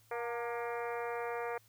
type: harmonic tone with a mistuned harmonic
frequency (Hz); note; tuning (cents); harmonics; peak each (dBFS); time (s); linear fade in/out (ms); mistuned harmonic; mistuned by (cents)
237; A#3; +29; 2 / 3 / 4 / 5 / 6 / 7 / 8 / 9 / 10; -38 / -42 / -44 / -46 / -48 / -49 / -50 / -51 / -52; 0.11-1.58; 5; 4; -48
effects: added 110 Hz sine -67 dBFS peak until 1.68 s + white hiss -67 dBFS RMS until 1.68 s